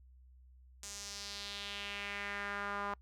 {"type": "tone with band-pass filter sweep", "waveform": "sawtooth", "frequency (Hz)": 202.1, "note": "G#3", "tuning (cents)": -47, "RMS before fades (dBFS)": -42, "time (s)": [0.83, 2.94], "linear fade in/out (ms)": 0, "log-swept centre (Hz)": [7100, 1100], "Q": 2.4, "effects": ["noise-tail reverb RT60 0.1 s tail -26 dB re dry", "added 63 Hz sine -57 dBFS peak until 3.01 s"]}